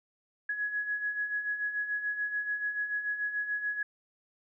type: beating tone pair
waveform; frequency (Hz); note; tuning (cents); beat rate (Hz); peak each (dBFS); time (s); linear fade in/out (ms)
sine; 1673 / 1679.9; G#6 / G#6; +12 / +19; 6.9; -38 / -31; 0.49-3.83; 5
effects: none